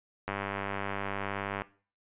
click train, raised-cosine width 0.5 ms, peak -18 dBFS, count 134, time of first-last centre 0.28-1.619 s, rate 99.3 Hz, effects noise-tail reverb RT60 0.4 s tail -18 dB re dry + resampled to 8000 Hz

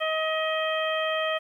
harmonic tone, 632 Hz, D#5, 27 cents sharp, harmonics 1 / 2 / 3 / 4 / 5, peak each -27 / -31 / -32 / -35 / -33 dBFS, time 0-1.39 s, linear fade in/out 20 ms, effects 10-bit

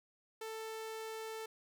sawtooth tone, 442.5 Hz, A4, 10 cents sharp, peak -38 dBFS, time 0.41-1.46 s, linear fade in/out 5 ms, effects none

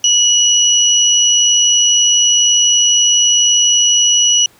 sine tone pair together, 2922 / 5881 Hz, F#7 / F#8, -22 / -11 cents, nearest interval octave, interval 1211 cents, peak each -11 dBFS, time 0.04-4.46 s, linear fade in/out 2 ms, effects pink hiss -48 dBFS RMS until 4.59 s + high-pass 100 Hz 12 dB/octave

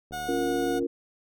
click train, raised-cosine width 2 ms, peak -31 dBFS, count 55, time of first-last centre 0.11-0.827 s, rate 75.3 Hz
30% pulse tone, 727 Hz, F#5, 31 cents flat, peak -29 dBFS, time 0.12-0.8 s, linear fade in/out 20 ms
sine chord, Bb minor, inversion first, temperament equal, 277.2 / 349.2 / 466.2 Hz, Db4 / F4 / Bb4, 0 / 0 / 0 cents, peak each -29 dBFS, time 0.28-0.87 s, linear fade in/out 10 ms
effects none

